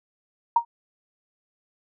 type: tone with exponential decay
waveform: sine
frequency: 936 Hz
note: A#5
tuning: 7 cents sharp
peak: -11 dBFS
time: 0.56-0.65 s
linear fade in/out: 5 ms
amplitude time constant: 19 ms
effects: none